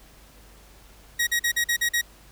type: tone bursts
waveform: sawtooth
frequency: 1895 Hz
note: A#6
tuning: 28 cents sharp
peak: -17 dBFS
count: 7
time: 1.19-2.015 s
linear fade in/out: 10 ms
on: 81 ms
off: 43 ms
effects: added 50 Hz sine -51 dBFS peak until 2.31 s + pink hiss -53 dBFS RMS until 2.31 s